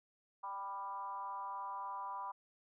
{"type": "tone with frequency modulation", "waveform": "sine", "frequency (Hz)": 987.8, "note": "B5", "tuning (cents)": 0, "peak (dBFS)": -40, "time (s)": [0.43, 2.32], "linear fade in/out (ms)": 10, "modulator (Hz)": 199, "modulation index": 0.9, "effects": []}